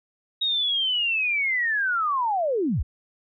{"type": "linear sweep", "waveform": "sine", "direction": "down", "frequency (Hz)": [3792, 36.71], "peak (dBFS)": -21, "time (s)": [0.41, 2.83], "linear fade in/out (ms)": 10, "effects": []}